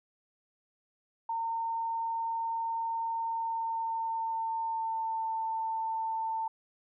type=tone with pitch glide; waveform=sine; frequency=912 to 894.3 Hz; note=A#5 to A5; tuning=-38 to +28 cents; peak=-30 dBFS; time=1.29-6.48 s; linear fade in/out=5 ms; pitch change=-34 cents; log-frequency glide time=3.23-5.34 s; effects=none